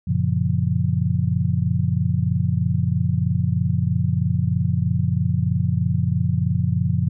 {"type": "chord", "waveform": "sine", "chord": "Gb major seventh", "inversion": "none", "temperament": "just", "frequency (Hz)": [92.5, 115.62, 138.75, 173.43], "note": ["Gb2", "Bb2", "Db3", "F3"], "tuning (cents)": [0, -14, 2, -12], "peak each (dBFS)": -23, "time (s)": [0.07, 7.09], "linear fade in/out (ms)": 10, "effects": []}